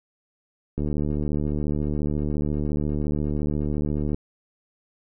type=click train; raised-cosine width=3 ms; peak=-14 dBFS; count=251; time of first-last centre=0.78-4.145 s; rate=74.3 Hz; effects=none